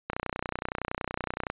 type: click train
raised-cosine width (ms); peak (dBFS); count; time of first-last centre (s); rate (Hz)
0.5; -15; 44; 0.1-1.501; 30.7
effects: resampled to 8000 Hz